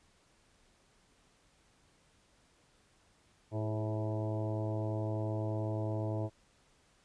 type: harmonic tone with a mistuned harmonic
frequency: 108.4 Hz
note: A2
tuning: 25 cents flat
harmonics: 1 / 2 / 3 / 4 / 5 / 6 / 7 / 8 / 9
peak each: -34 / -47 / -40 / -45 / -44 / -42 / -53 / -50 / -53 dBFS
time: 3.51-6.3 s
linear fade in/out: 50 ms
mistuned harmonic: 4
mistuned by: -45 cents
effects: pink hiss -68 dBFS RMS until 7.04 s + resampled to 22050 Hz